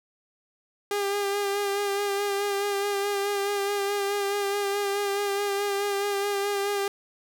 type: tone with vibrato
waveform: sawtooth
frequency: 402.6 Hz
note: G4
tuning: 46 cents sharp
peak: -21 dBFS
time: 0.91-6.88 s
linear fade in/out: 2 ms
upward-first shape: sine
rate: 4.7 Hz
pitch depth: 29 cents each way
effects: none